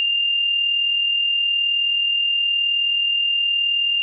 sine tone pair together, 2798 / 2837 Hz, F7 / F7, +3 / +27 cents, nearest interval unison, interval 24 cents, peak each -17 / -29 dBFS, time 0-4.02 s, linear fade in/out 0 ms, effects none

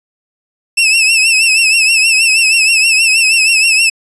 sawtooth tone with vibrato, 2637 Hz, E7, in tune, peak -4 dBFS, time 0.77-3.9 s, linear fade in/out 10 ms, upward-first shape triangle, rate 6.3 Hz, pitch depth 86 cents each way, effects resampled to 24000 Hz

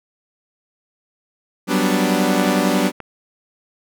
sawtooth chord, G major seventh, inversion third, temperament equal, 185 / 196 / 246.9 / 293.7 Hz, F#3 / G3 / B3 / D4, 0 / 0 / 0 / 0 cents, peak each -17 dBFS, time 1.67-2.92 s, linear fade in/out 50 ms
clicks, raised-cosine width 0.5 ms, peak -17 dBFS, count 2, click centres 2.472 / 3.003 s
effects none

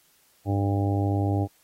harmonic tone, 100 Hz, G2, 35 cents sharp, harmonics 1 / 2 / 3 / 4 / 5 / 6 / 7 / 8, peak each -23 / -35 / -28 / -35 / -38 / -37 / -37 / -34 dBFS, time 0.45-1.48 s, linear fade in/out 50 ms, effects white hiss -62 dBFS RMS until 1.63 s + AAC 48 kbps

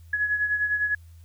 sine beating tone pair, 1685 / 1694.9 Hz, G#6 / G#6, +25 / +35 cents, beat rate 9.9 Hz, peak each -23 / -30 dBFS, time 0.13-0.95 s, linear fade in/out 5 ms, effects added 83 Hz sine -45 dBFS peak until 1.24 s + white hiss -64 dBFS RMS until 1.24 s

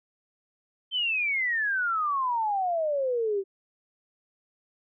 sine exponential sweep, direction down, 3136 to 380 Hz, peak -24 dBFS, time 0.91-3.44 s, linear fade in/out 50 ms, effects none

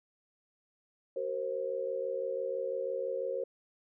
sine tone cluster, 378.6 / 467 / 533 Hz, F#4 / A#4 / C5, +40 / +3 / +32 cents, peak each -40 / -37 / -34 dBFS, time 1.16-3.44 s, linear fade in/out 5 ms, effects none

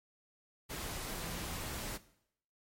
sine tone in noise, 170 Hz, F3, 46 cents flat, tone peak -48 dBFS, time 1.13-1.58 s, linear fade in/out 20 ms, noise pink, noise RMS -41 dBFS, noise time 0.69-1.98 s, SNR -10 dB, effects noise-tail reverb RT60 0.7 s tail -17 dB re dry + MP3 64 kbps

